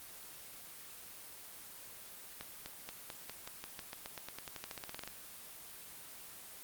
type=accelerating click train; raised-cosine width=0.2 ms; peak=-25 dBFS; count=24; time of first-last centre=2.41-5.076 s; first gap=250 ms; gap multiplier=0.92; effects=white hiss -51 dBFS RMS until 6.63 s + Opus 24 kbps